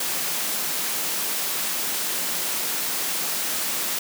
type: high-pass noise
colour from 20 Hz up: white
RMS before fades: -26 dBFS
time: 0-3.99 s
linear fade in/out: 5 ms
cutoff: 150 Hz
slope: 96 dB/octave
effects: none